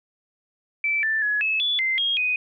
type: tone with pitch steps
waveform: sine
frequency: 2323 / 1768 / 1688 / 2594 / 3441 / 2078 / 3258 / 2495 Hz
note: D7 / A6 / G#6 / E7 / A7 / C7 / G#7 / D#7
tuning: -20 / +8 / +28 / -28 / -39 / -12 / -34 / +4 cents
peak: -20 dBFS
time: 0.84-2.36 s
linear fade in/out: 2 ms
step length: 190 ms
effects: none